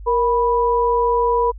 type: tone pair together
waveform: sine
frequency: 468.5 / 983.6 Hz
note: A#4 / B5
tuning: +9 / -7 cents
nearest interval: octave + minor second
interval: 1284 cents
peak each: -17 dBFS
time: 0.06-1.52 s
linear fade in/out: 20 ms
effects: added 50 Hz sine -32 dBFS peak until 1.58 s